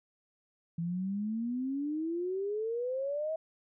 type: exponential sweep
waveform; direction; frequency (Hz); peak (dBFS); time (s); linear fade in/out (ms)
sine; up; 164.81 to 648; -31; 0.78-3.36; 5
effects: none

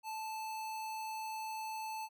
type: tone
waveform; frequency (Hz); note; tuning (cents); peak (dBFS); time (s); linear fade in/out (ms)
square; 876; A5; -8; -40; 0.03-2.09; 50
effects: none

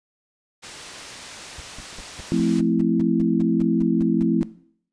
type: low-pass noise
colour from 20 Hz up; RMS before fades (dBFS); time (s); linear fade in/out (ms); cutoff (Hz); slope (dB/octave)
white; -40; 0.62-2.61; 20; 6600; 12
type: noise bursts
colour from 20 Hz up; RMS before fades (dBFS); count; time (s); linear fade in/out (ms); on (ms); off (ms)
brown; -35; 15; 1.58-4.43; 2; 22; 180
type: chord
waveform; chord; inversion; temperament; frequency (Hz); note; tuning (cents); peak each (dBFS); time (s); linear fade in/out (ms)
sine; F major seventh; none; equal; 174.61 / 220 / 261.6 / 329.6; F3 / A3 / C4 / E4; 0 / 0 / 0 / 0; -23; 2.32-4.43; 0
effects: noise-tail reverb RT60 0.6 s tail -18 dB re dry + resampled to 22050 Hz

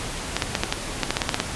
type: clicks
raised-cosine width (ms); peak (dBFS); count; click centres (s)
0.2; -3; 12; 0.366 / 0.422 / 0.552 / 0.635 / 0.725 / 1.033 / 1.106 / 1.169 / 1.218 / 1.292 / 1.344 / 1.401
effects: pink hiss -31 dBFS RMS until 1.55 s + resampled to 24000 Hz

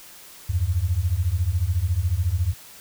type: beating tone pair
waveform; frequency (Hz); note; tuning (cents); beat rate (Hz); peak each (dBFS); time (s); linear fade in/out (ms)
sine; 80.6 / 94.6; E2 / F#2; -38 / +39; 14; -23 / -22; 0.49-2.54; 10
effects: white hiss -45 dBFS RMS until 2.8 s

